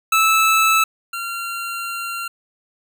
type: tone pair in turn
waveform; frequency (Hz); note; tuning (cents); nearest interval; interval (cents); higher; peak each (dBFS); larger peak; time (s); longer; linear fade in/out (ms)
25% pulse; 1311 / 1378.8; E6 / F6; -10 / -23; minor second; 87; second; -9 / -21; first; 0.12-0.84 / 1.13-2.28; second; 5
effects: none